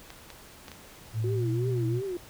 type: clicks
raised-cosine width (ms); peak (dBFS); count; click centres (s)
0.2; -25; 4; 0.104 / 0.303 / 0.682 / 0.717
type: tone with pitch glide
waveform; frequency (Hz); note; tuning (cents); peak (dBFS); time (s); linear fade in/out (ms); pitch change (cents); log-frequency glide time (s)
sine; 110.8 to 121.53; A2 to B2; +13 to -27; -26; 1.13-2.02; 50; +160; 1.36-1.46
type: tone with vibrato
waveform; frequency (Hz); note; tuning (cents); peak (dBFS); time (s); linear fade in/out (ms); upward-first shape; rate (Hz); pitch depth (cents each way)
sine; 359; F4; +48; -30; 1.24-2.17; 2; triangle; 2.8; 190
effects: pink hiss -50 dBFS RMS until 2.29 s